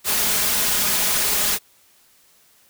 white noise with comb filter, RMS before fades -20 dBFS, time 0.04-1.59 s, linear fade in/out 50 ms, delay 4.8 ms, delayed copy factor +0.5, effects white hiss -56 dBFS RMS until 2.69 s

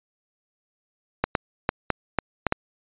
clicks, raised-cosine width 0.5 ms, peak -5 dBFS, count 7, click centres 1.24 / 1.352 / 1.691 / 1.903 / 2.187 / 2.467 / 2.524 s, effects resampled to 8000 Hz

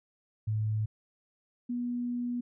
sine tone pair in turn, 108 / 242.9 Hz, A2 / B3, -32 / -29 cents, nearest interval octave + major second, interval 1403 cents, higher second, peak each -27 / -30 dBFS, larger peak first, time 0.47-0.86 / 1.69-2.41 s, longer second, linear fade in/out 10 ms, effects none

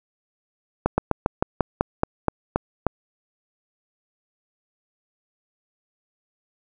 slowing click train, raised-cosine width 1 ms, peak -4 dBFS, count 11, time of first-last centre 0.86-2.867 s, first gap 120 ms, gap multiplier 1.11, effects none

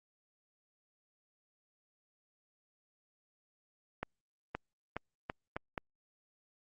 accelerating click train, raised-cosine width 0.5 ms, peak -21 dBFS, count 6, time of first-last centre 4.03-5.778 s, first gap 520 ms, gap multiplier 0.8, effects Opus 48 kbps

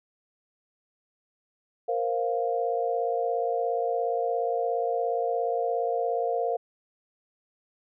sine chord, Bb suspended second, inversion none, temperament equal, 466.2 / 523.3 / 698.5 Hz, Bb4 / C5 / F5, 0 / 0 / 0 cents, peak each -28 / -31 / -28 dBFS, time 1.88-6.57 s, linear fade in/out 10 ms, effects none

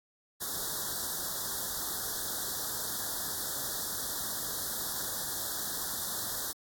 white band-stop noise, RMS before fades -35 dBFS, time 0.4-6.53 s, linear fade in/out 20 ms, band 1800 to 3400 Hz, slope 96 dB/octave, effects AAC 64 kbps

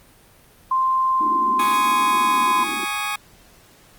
sine tone with pitch glide, 1046.5 to 1026.7 Hz, C6 to C6, 0 to -33 cents, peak -16 dBFS, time 0.71-2.64 s, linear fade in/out 5 ms, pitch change -33 cents, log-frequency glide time 1.18-2.52 s
pink band-pass noise, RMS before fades -33 dBFS, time 1.2-2.85 s, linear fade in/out 10 ms, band 210 to 380 Hz, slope 96 dB/octave
20% pulse chord, Ab suspended fourth, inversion none, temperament just, 830.6 / 1107.5 / 1245.9 Hz, Ab5 / Db6 / Eb6, 0 / -2 / +2 cents, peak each -23 dBFS, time 1.59-3.16 s, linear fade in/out 5 ms
effects pink hiss -51 dBFS RMS until 3.98 s + Opus 32 kbps

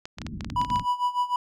clicks, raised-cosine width 0.2 ms, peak -18 dBFS, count 12, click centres 0.055 / 0.185 / 0.217 / 0.266 / 0.408 / 0.446 / 0.501 / 0.615 / 0.648 / 0.702 / 0.759 / 0.796 s
white low-pass noise, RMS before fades -35 dBFS, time 0.17-0.86 s, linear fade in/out 50 ms, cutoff 270 Hz, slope 48 dB/octave
triangle tone with tremolo, 984 Hz, B5, 7 cents flat, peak -18 dBFS, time 0.56-1.36 s, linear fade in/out 2 ms, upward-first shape sine, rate 6.6 Hz, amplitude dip 85%
effects none

